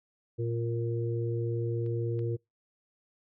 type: harmonic tone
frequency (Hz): 116.54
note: A#2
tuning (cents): 0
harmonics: 1 / 3 / 4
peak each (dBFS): -30 / -35 / -36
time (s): 0.38-2.37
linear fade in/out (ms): 20
type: clicks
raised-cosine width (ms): 0.3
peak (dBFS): -43 / -38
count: 2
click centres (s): 1.863 / 2.192
effects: noise-tail reverb RT60 0.2 s tail -26 dB re dry